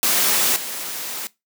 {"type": "noise with level steps", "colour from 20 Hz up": "white", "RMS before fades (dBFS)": [-18, -29], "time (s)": [0.03, 1.27], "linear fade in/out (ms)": 0, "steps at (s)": 0.56, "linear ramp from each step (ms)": 2, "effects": ["noise-tail reverb RT60 0.2 s tail -20 dB re dry", "high-pass 200 Hz 12 dB/octave"]}